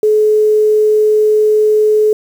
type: tone with quantisation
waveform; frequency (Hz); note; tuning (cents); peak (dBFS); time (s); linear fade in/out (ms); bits
sine; 427.6; A4; -49; -7; 0.03-2.13; 2; 6
effects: none